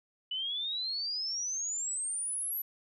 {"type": "exponential sweep", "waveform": "sine", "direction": "up", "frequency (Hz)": [2960, 12000], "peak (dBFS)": -32, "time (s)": [0.31, 2.62], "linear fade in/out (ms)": 5, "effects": []}